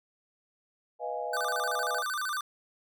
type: chord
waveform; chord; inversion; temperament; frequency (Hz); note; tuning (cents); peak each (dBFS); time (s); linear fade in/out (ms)
sine; F half-diminished seventh; second; equal with one note detuned; 493.9 / 622.3 / 693.6 / 830.6; Cb5 / Eb5 / F5 / Ab5; 0 / 0 / -12 / 0; -37; 0.99-2.04; 50
type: tone with vibrato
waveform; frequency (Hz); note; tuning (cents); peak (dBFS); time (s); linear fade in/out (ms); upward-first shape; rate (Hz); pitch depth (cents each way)
square; 1343; E6; +32; -31; 1.33-2.41; 5; square; 13; 210
effects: none